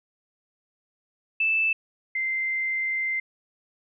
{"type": "tone pair in turn", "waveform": "sine", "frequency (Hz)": [2637, 2083], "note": ["E7", "C7"], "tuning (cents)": [0, -8], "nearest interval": "major third", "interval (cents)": 408, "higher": "first", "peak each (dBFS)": [-20, -24], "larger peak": "first", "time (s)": [[1.4, 1.73], [2.15, 3.2]], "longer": "second", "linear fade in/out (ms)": 5, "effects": []}